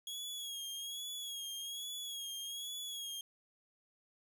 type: tone with vibrato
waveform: sawtooth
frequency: 3312 Hz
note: G#7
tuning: 5 cents flat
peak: -38 dBFS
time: 0.07-3.21 s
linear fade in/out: 2 ms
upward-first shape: sine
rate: 1.2 Hz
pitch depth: 55 cents each way
effects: none